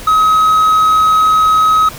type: tone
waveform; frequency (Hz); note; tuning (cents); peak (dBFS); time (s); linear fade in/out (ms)
triangle; 1272; D#6; +38; -5; 0.07-1.89; 5
effects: pink hiss -30 dBFS RMS until 1.98 s